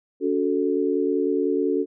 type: chord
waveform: sine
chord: F# minor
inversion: second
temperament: equal with one note detuned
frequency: 284 / 370 / 440 Hz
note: C#4 / F#4 / A4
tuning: +42 / 0 / 0 cents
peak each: -24 dBFS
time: 0.2-1.86 s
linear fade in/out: 50 ms
effects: none